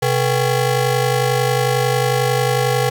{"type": "ring-modulated tone", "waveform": "25% pulse", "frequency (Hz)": 308.9, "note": "D#4", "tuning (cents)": -12, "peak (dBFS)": -8, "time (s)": [0.02, 2.9], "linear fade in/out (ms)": 10, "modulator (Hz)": 180, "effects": []}